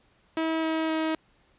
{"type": "tone with pitch steps", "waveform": "sawtooth", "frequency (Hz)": [322.1, 319.9, 317.7], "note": ["E4", "D#4", "D#4"], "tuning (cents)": [-40, 48, 36], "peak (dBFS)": -21, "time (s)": [0.37, 1.15], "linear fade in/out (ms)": 2, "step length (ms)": 260, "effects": ["pink hiss -64 dBFS RMS until 1.58 s", "resampled to 8000 Hz"]}